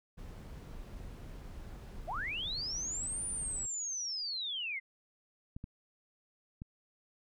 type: noise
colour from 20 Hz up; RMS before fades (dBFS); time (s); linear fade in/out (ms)
brown; -46; 0.17-3.67; 20
type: linear two-way sweep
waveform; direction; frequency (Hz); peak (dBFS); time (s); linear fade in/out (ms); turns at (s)
sine; up then down; 544 to 9510 to 2007; -35; 2.07-4.8; 20; 3.26
type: clicks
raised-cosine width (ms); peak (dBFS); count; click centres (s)
5; -30; 3; 5.565 / 5.641 / 6.619
effects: none